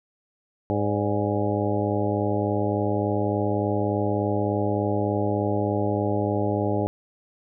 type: harmonic tone with a mistuned harmonic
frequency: 103.4 Hz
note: G#2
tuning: 7 cents flat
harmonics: 1 / 2 / 3 / 4 / 5 / 6 / 7 / 8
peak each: -27 / -30 / -28 / -29 / -31 / -30 / -35 / -32 dBFS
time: 0.7-6.87 s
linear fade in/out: 0 ms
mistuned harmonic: 6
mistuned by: -66 cents
effects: none